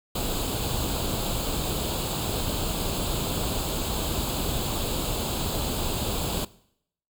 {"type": "noise with comb filter", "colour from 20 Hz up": "pink", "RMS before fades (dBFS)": -28, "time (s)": [0.15, 6.45], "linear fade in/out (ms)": 5, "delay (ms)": 0.26, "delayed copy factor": 0.75, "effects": ["noise-tail reverb RT60 0.7 s tail -20 dB re dry"]}